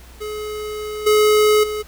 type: tone with level steps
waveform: square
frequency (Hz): 424.8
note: G#4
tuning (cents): +39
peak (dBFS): -26 / -12 / -23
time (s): 0.2-1.83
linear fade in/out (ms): 20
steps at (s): 1.06 / 1.63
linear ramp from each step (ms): 10
effects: added 60 Hz sine -41 dBFS peak until 1.87 s + pink hiss -46 dBFS RMS until 1.87 s